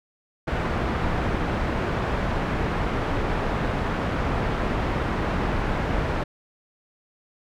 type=low-pass noise; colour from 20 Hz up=pink; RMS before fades=-25 dBFS; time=0.47-6.24 s; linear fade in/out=10 ms; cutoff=1700 Hz; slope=12 dB/octave; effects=none